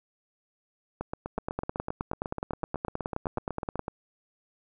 two click trains, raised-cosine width 1 ms, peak -18 / -16 dBFS, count 24 / 24, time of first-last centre 1.01-3.881 / 1.38-3.793 s, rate 8.01 / 9.53 Hz, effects none

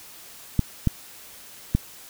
clicks, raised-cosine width 5 ms, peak -6 dBFS, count 3, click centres 0.593 / 0.873 / 1.75 s, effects white hiss -45 dBFS RMS until 2.09 s

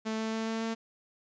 sawtooth tone with pitch steps, 220 / 221.4 / 222.8 / 224.2 / 225.7 Hz, A3 / A3 / A3 / A3 / A3, 0 / +11 / +22 / +33 / +44 cents, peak -27 dBFS, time 0.05-0.75 s, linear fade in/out 20 ms, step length 140 ms, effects resampled to 16000 Hz + 11-bit

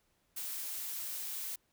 blue noise, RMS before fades -40 dBFS, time 0.36-1.56 s, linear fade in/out 10 ms, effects pink hiss -75 dBFS RMS until 1.72 s

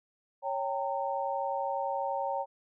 sine chord, G diminished, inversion second, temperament equal with one note detuned, 554.4 / 784 / 915.8 Hz, Db5 / G5 / Bb5, 0 / 0 / -31 cents, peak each -34 dBFS, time 0.42-2.46 s, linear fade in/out 50 ms, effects none

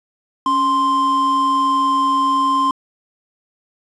triangle tone pair together, 277.5 / 1046.5 Hz, C#4 / C6, +2 / 0 cents, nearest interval octave + major seventh, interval 2298 cents, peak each -21 / -12 dBFS, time 0.46-2.71 s, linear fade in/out 2 ms, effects resampled to 22050 Hz + 7-bit

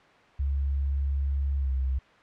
sine tone with pitch glide, 69.3 to 65.75 Hz, C#2 to C2, 0 to +9 cents, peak -24 dBFS, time 0.39-1.99 s, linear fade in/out 10 ms, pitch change -91 cents, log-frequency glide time 1.58-1.71 s, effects white hiss -55 dBFS RMS until 2.22 s + low-pass 2000 Hz 12 dB/octave

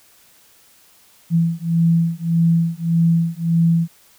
sine beating tone pair, 166 / 167.7 Hz, E3 / E3, +12 / +30 cents, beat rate 1.7 Hz, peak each -17 dBFS, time 1.3-3.88 s, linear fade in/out 50 ms, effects white hiss -52 dBFS RMS until 4.18 s

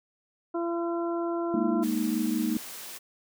harmonic tone, 339.7 Hz, F4, 48 cents flat, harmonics 1 / 2 / 3 / 4, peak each -28 / -34 / -38 / -40 dBFS, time 0.54-1.84 s, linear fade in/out 10 ms
sine chord, Ab suspended second, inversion none, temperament equal, 207.7 / 233.1 / 311.1 Hz, Ab3 / Bb3 / Eb4, 0 / 0 / 0 cents, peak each -31 / -28 / -29 dBFS, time 1.54-2.57 s, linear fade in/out 2 ms
white high-pass noise, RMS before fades -41 dBFS, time 1.82-2.99 s, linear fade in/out 20 ms, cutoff 190 Hz, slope 12 dB/octave
effects none

